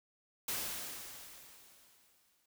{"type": "noise with exponential decay", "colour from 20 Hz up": "white", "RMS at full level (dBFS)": -36, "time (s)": [0.48, 2.46], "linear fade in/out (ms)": 5, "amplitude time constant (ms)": 430, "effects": []}